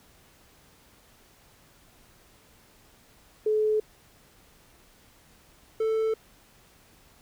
sine / triangle tone pair in turn, 429.6 / 441.9 Hz, A4 / A4, -41 / +7 cents, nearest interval unison, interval 48 cents, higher second, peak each -21 dBFS, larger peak neither, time 3.46-3.8 / 5.8-6.14 s, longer neither, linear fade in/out 5 ms, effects pink hiss -58 dBFS RMS until 7.21 s

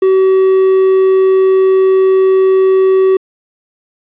triangle tone, 380 Hz, F#4, 46 cents sharp, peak -4 dBFS, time 0.02-3.17 s, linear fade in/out 5 ms, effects resampled to 8000 Hz + 7-bit

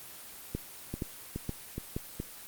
two click trains, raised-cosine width 3 ms, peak -21 / -19 dBFS, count 4 / 4, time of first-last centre 0.94-2.201 / 0.55-1.965 s, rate 2.38 / 2.12 Hz, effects white hiss -47 dBFS RMS until 2.47 s + Opus 24 kbps

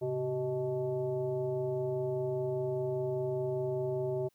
sine tone with frequency modulation, 381.5 Hz, G4, 47 cents flat, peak -30 dBFS, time 0.01-4.29 s, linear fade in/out 20 ms, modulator 246 Hz, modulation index 1, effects white hiss -74 dBFS RMS until 4.34 s

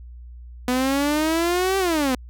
sawtooth exponential two-way sweep, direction up then down, 246.9 to 392 to 246.9 Hz, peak -15 dBFS, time 0.68-2.15 s, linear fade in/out 2 ms, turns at 1.78 s, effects added 60 Hz sine -37 dBFS peak until 2.29 s

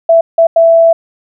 sine tone bursts at uneven times, 663 Hz, E5, 10 cents sharp, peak -3 dBFS, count 3, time 0.09-0.21 / 0.38-0.47 / 0.56-0.93 s, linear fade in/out 5 ms, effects none

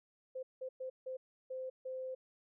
sine tone bursts at uneven times, 518 Hz, C5, 17 cents flat, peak -39 dBFS, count 6, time 0.35-0.43 / 0.61-0.69 / 0.8-0.9 / 1.06-1.17 / 1.5-1.7 / 1.85-2.15 s, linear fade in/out 10 ms, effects none

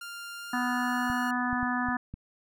sawtooth tone with pitch glide, 1396.9 to 1434.5 Hz, F6 to F6, 0 to +46 cents, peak -35 dBFS, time 0.01-1.31 s, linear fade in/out 5 ms, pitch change +46 cents, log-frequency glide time 0.37-1.14 s
harmonic tone, 247.4 Hz, B3, 3 cents sharp, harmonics 1 / 3 / 4 / 5 / 6 / 7, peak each -30 / -35 / -35 / -35 / -38 / -33 dBFS, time 0.53-1.97 s, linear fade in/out 5 ms
clicks, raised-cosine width 5 ms, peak -26 dBFS, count 5, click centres 1.1 / 1.53 / 1.63 / 1.887 / 2.14 s
effects none

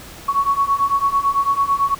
sine beating tone pair, 1108.7 / 1117.7 Hz, C#6 / C#6, 0 / +14 cents, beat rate 9 Hz, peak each -19 / -17 dBFS, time 0.28-1.95 s, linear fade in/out 10 ms, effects pink hiss -38 dBFS RMS until 1.99 s

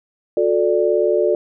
sine chord, D major, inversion first, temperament equal with one note detuned, 361.5 / 440 / 587.3 Hz, F#4 / A4 / D5, -40 / 0 / 0 cents, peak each -18 dBFS, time 0.37-1.35 s, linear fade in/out 2 ms, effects none

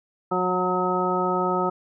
harmonic tone with a mistuned harmonic, 182.4 Hz, F#3, 24 cents flat, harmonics 1 / 2 / 3 / 4 / 5 / 7, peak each -29 / -26 / -30 / -29 / -28 / -26 dBFS, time 0.31-1.7 s, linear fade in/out 10 ms, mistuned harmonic 1, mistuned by -15 cents, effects none

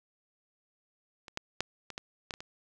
clicks, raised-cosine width 0.2 ms, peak -28 / -16 / -12 / -24 / -20 / -18 / -24 / -25 dBFS, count 8, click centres 1.282 / 1.374 / 1.606 / 1.903 / 1.979 / 2.308 / 2.339 / 2.405 s, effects none

